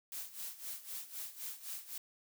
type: noise with tremolo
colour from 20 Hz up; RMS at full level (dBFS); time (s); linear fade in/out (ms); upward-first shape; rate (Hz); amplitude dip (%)
blue; -42; 0.12-1.98; 2; sine; 3.9; 80
effects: none